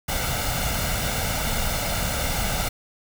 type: noise with comb filter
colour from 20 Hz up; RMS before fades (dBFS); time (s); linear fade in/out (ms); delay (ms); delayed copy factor
pink; -25; 0.08-2.69; 10; 1.4; +0.65
effects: none